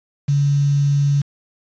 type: tone with quantisation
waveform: sine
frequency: 142.3 Hz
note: C#3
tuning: 46 cents sharp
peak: -13 dBFS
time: 0.28-1.22 s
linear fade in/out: 10 ms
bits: 6
effects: resampled to 16000 Hz